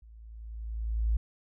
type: tone with level ramp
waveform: sine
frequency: 55.4 Hz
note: A1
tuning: 13 cents sharp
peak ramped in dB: -50 to -22 dBFS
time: 0.02-1.17 s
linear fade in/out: 5 ms
effects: none